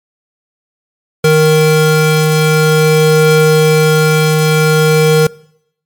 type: tone pair together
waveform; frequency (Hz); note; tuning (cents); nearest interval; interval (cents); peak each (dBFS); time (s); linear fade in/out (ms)
square; 155.56 / 466.2; D#3 / A#4; 0 / 0; octave + perfect fifth; 1900; -10; 1.24-5.27; 5
effects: noise-tail reverb RT60 0.7 s tail -23 dB re dry + MP3 96 kbps